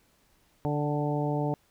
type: harmonic tone with a mistuned harmonic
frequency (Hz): 146.83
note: D3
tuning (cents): 0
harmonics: 1 / 2 / 3 / 4 / 5 / 6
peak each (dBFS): -29 / -32 / -34 / -35 / -36 / -37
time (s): 0.65-1.54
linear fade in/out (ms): 0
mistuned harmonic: 5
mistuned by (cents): +28
effects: pink hiss -66 dBFS RMS until 1.7 s